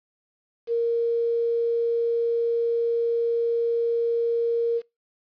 sine tone with quantisation, 466.2 Hz, A#4, in tune, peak -20 dBFS, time 0.67-4.82 s, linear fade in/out 50 ms, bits 8, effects noise-tail reverb RT60 0.2 s tail -23 dB re dry + resampled to 11025 Hz

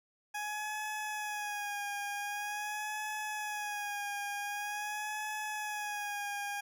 20% pulse tone with vibrato, 832 Hz, G#5, 3 cents sharp, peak -31 dBFS, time 0.34-6.61 s, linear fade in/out 10 ms, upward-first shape sine, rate 0.45 Hz, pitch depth 42 cents each way, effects none

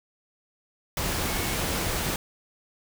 sine tone in noise, 2194 Hz, C#7, 18 cents flat, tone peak -38 dBFS, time 1.28-1.55 s, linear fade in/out 2 ms, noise pink, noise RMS -28 dBFS, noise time 0.97-2.16 s, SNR -13 dB, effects none

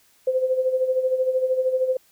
sine tone with tremolo, 516 Hz, C5, 24 cents flat, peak -16 dBFS, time 0.27-1.97 s, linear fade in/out 5 ms, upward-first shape sine, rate 13 Hz, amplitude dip 65%, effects white hiss -59 dBFS RMS until 2.11 s

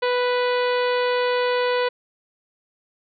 harmonic tone, 493.9 Hz, B4, in tune, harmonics 1 / 2 / 3 / 4 / 5 / 6 / 7 / 8 / 9, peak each -20 / -26 / -30 / -32 / -34 / -36 / -37 / -38 / -39 dBFS, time 0.02-1.89 s, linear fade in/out 10 ms, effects none

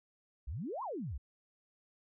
sine exponential two-way sweep, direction up then down, 54.2 to 1108.7 to 54.2 Hz, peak -37 dBFS, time 0.47-1.18 s, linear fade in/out 10 ms, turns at 0.83 s, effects none

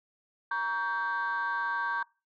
sine chord, G diminished, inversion first, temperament just, 940.8 / 1128.9 / 1568 Hz, Bb5 / Db6 / G6, +16 / +31 / 0 cents, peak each -32 / -33 / -30 dBFS, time 0.51-2.03 s, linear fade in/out 5 ms, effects noise-tail reverb RT60 0.3 s tail -23 dB re dry + tanh soft clip ceiling -23 dBFS

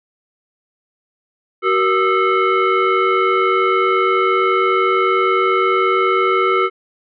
sine tone with frequency modulation, 472.6 Hz, A#4, 24 cents sharp, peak -12 dBFS, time 1.62-6.7 s, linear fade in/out 50 ms, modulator 851 Hz, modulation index 1.8, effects none

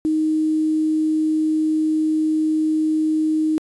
sine tone with quantisation, 312.1 Hz, D#4, 5 cents sharp, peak -16 dBFS, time 0.05-3.58 s, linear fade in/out 0 ms, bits 7, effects resampled to 24000 Hz

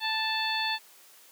harmonic tone, 880 Hz, A5, in tune, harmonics 1 / 2 / 3 / 4 / 5, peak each -32 / -33 / -34 / -33 / -34 dBFS, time 0-0.79 s, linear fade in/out 50 ms, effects white hiss -55 dBFS RMS until 1.31 s + high-pass 300 Hz 12 dB/octave

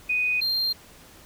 sine / triangle tone pair in turn, 2489 / 4186 Hz, D#7 / C8, 0 / 0 cents, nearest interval major sixth, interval 900 cents, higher second, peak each -21 dBFS, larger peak neither, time 0.09-0.41 / 0.41-0.73 s, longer neither, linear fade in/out 10 ms, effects pink hiss -50 dBFS RMS until 1.25 s

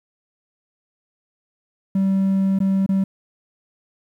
triangle tone with dropouts, 193.1 Hz, G3, 26 cents flat, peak -13 dBFS, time 1.95-3.04 s, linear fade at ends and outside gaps 5 ms, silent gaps 2.589-2.602 / 2.863-2.89 s, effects tanh soft clip ceiling -9 dBFS + 9-bit

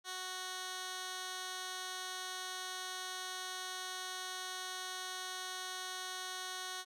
15% pulse tone with band-pass filter, 370 Hz, F#4, in tune, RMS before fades -43 dBFS, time 0.04-6.85 s, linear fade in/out 50 ms, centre 4700 Hz, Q 0.68, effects none

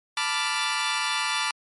15% pulse chord, B half-diminished seventh, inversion third, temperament equal, 880 / 987.8 / 1174.7 / 1396.9 Hz, A5 / B5 / D6 / F6, 0 / 0 / 0 / 0 cents, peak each -24 / -24 / -22 / -24 dBFS, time 0.17-1.51 s, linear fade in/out 2 ms, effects MP3 48 kbps

